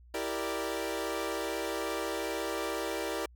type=chord; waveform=sawtooth; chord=E half-diminished seventh; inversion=none; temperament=equal; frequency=329.6 / 392 / 466.2 / 587.3 Hz; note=E4 / G4 / Bb4 / D5; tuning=0 / 0 / 0 / 0 cents; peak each=-34 dBFS; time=0.14-3.26 s; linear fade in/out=5 ms; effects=added 60 Hz sine -53 dBFS peak until 3.35 s